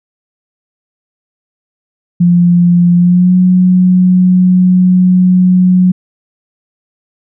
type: tone with pitch glide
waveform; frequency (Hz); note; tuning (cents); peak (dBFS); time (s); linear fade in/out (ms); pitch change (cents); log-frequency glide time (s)
sine; 174.61 to 182.66; F3 to F#3; 0 to -22; -4; 2.2-5.92; 10; +78; 2.96-3.35
effects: none

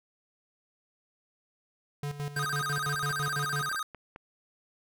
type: tone with tremolo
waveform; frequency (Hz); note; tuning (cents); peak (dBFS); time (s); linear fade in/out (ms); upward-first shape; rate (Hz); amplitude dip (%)
square; 144.5; D3; -28; -32; 2.03-3.69; 2; square; 6; 70
type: tone with vibrato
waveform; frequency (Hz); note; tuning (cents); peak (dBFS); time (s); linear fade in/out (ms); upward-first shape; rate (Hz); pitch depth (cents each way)
square; 1400; F6; +4; -31; 2.36-3.83; 5; square; 15; 200
type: clicks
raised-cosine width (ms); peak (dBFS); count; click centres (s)
0.5; -29; 6; 3.105 / 3.331 / 3.715 / 3.746 / 3.947 / 4.161
effects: none

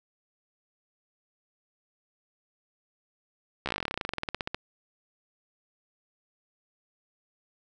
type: slowing click train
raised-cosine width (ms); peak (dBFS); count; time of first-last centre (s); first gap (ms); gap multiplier
0.3; -14; 26; 3.66-4.545; 14; 1.07
effects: none

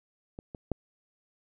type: clicks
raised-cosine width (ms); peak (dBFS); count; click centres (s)
2; -27 / -27 / -15; 3; 0.389 / 0.548 / 0.717
effects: none

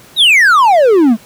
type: exponential sweep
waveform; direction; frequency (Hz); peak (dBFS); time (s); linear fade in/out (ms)
triangle; down; 3951 to 205.6; -3; 0.16-1.17; 50
effects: pink hiss -40 dBFS RMS until 1.25 s + high-pass 100 Hz 12 dB/octave

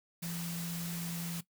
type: tone in noise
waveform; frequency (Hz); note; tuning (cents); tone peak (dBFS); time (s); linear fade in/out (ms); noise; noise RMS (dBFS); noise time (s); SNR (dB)
sine; 170; F3; -46; -37; 0.22-1.41; 10; white; -43; 0.22-1.41; +3
effects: noise-tail reverb RT60 0.1 s tail -17 dB re dry

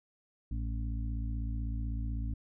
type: harmonic tone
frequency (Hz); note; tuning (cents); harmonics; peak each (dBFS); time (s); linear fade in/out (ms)
56; A1; +31; 1 / 2 / 4 / 5; -33 / -39 / -45 / -47; 0.51-2.34; 5
effects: none

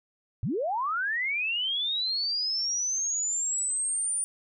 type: linear sweep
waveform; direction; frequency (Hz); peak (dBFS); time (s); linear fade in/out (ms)
sine; up; 84.8 to 9397; -26; 0.43-4.24; 0
effects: none

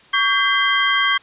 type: tone cluster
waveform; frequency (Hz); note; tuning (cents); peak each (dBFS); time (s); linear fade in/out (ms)
sine; 1128 / 1586 / 2043 / 3186; C#6 / G6 / C7 / G7; +30 / +20 / -42 / +27; -20; 0.13-1.18; 10
effects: white hiss -48 dBFS RMS until 1.22 s + resampled to 8000 Hz

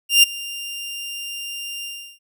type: tone with ADSR envelope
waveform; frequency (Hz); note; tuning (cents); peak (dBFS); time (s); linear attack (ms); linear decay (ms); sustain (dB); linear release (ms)
sawtooth; 2794; F7; 0; -4; 0.09-2.19; 140; 14; -21; 350
effects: none

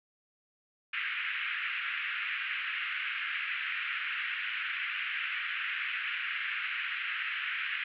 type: band-pass noise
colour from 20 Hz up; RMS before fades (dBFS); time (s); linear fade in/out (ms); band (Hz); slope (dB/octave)
white; -35; 0.93-7.84; 5; 1400 to 2800; 48
effects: none

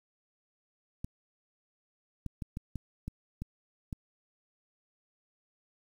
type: clicks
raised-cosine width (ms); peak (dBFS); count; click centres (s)
5; -24; 8; 1.045 / 2.263 / 2.422 / 2.571 / 2.757 / 3.08 / 3.42 / 3.928
effects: 9-bit

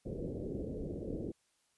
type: low-pass noise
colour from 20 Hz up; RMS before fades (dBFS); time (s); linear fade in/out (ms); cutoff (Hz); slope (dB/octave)
white; -40; 0.05-1.32; 10; 510; 48
effects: white hiss -75 dBFS RMS until 1.77 s + resampled to 24000 Hz

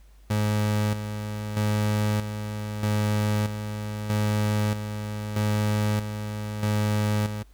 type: tone with tremolo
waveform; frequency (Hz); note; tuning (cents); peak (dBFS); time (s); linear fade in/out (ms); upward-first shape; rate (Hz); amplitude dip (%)
30% pulse; 105.5; G#2; +28; -19; 0.3-7.43; 5; square; 0.79; 60
effects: added 50 Hz sine -49 dBFS peak until 7.53 s + pink hiss -63 dBFS RMS until 7.53 s

